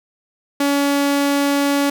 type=tone; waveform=sawtooth; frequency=282.8 Hz; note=C#4; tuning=35 cents sharp; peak=-11 dBFS; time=0.6-1.9 s; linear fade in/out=5 ms; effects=none